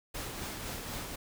pink noise with tremolo, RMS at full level -38 dBFS, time 0.14-1.16 s, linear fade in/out 10 ms, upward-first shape triangle, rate 4 Hz, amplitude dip 40%, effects none

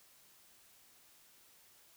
silence, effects white hiss -64 dBFS RMS until 1.96 s

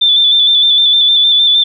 sine tone with vibrato, 3520 Hz, A7, in tune, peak -6 dBFS, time 0.01-1.64 s, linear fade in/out 10 ms, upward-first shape square, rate 6.5 Hz, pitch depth 27 cents each way, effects none

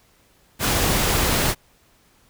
pink noise, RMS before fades -20 dBFS, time 0.59-1.55 s, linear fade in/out 50 ms, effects pink hiss -58 dBFS RMS until 2.29 s

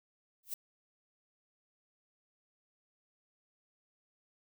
violet noise with exponential growth, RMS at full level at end -33 dBFS, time 0.43-0.54 s, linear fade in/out 5 ms, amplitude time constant 22 ms, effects none

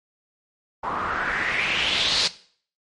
white noise with low-pass filter sweep, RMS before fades -24 dBFS, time 0.83-2.28 s, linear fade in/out 10 ms, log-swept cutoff 980 to 4700 Hz, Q 4, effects noise-tail reverb RT60 0.5 s tail -17 dB re dry + MP3 48 kbps

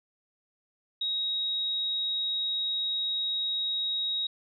sine tone, 3792 Hz, A#7, 29 cents sharp, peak -27 dBFS, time 1.01-4.27 s, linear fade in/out 5 ms, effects none

